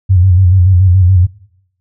sine tone with vibrato, 91.9 Hz, F#2, 11 cents flat, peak -4 dBFS, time 0.09-1.27 s, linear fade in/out 20 ms, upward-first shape square, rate 7 Hz, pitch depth 64 cents each way, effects noise-tail reverb RT60 0.8 s tail -22 dB re dry

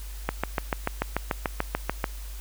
click train, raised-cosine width 0.5 ms, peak -9 dBFS, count 13, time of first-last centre 0.29-2.042 s, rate 6.85 Hz, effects added 50 Hz sine -35 dBFS peak until 2.4 s + white hiss -47 dBFS RMS until 2.4 s

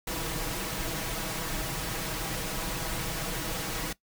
pink noise with comb filter, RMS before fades -33 dBFS, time 0.07-3.93 s, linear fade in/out 5 ms, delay 6.2 ms, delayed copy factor +0.65, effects noise-tail reverb RT60 0.1 s tail -19 dB re dry

